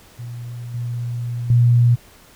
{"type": "tone with level steps", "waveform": "sine", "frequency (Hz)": 120, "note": "B2", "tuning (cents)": -49, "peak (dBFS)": [-28, -22, -10], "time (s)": [0.18, 1.96], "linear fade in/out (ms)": 20, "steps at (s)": [0.74, 1.5], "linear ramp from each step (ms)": 2, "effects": ["pink hiss -48 dBFS RMS until 2.35 s"]}